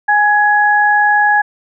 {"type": "tone pair together", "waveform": "sine", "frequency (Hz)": [830.6, 1675.2], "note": ["G#5", "G#6"], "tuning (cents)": [0, 15], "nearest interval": "octave", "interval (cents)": 1215, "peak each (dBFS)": -11, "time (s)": [0.08, 1.42], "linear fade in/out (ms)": 10, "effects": []}